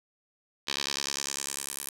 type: tone with band-pass filter sweep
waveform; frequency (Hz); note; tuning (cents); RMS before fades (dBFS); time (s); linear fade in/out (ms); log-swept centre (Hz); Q
10% pulse; 69.9; C#2; +15; -35; 0.67-1.9; 10; 3900 to 11000; 1.9
effects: 9-bit